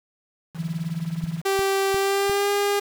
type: tone with tremolo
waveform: sine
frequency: 164.81 Hz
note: E3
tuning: in tune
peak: -21 dBFS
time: 0.54-1.43 s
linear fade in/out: 50 ms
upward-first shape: triangle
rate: 19 Hz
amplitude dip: 90%
type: click train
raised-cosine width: 5 ms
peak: -23 dBFS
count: 4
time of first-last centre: 1.24-2.296 s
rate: 2.84 Hz
type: tone with pitch glide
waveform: sawtooth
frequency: 390 to 405.2 Hz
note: G4 to G#4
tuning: -9 to -43 cents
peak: -16 dBFS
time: 1.45-2.8 s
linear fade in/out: 10 ms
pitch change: +66 cents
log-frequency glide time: 1.95-2.5 s
effects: 7-bit